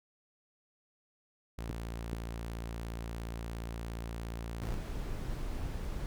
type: tone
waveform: sawtooth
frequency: 57.1 Hz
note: A#1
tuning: 35 cents flat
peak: -34 dBFS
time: 1.58-4.75 s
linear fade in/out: 5 ms
type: clicks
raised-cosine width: 3 ms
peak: -25 dBFS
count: 2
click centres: 1.7 / 2.131 s
type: noise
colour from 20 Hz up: brown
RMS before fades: -37 dBFS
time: 4.62-6.06 s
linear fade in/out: 0 ms
effects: none